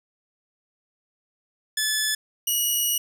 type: tone pair in turn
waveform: 10% pulse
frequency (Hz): 1729 / 2908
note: A6 / F#7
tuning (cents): -31 / -31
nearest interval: major sixth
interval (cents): 900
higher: second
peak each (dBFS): -13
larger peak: neither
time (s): 1.77-2.15 / 2.47-2.98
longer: second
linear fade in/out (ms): 5
effects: none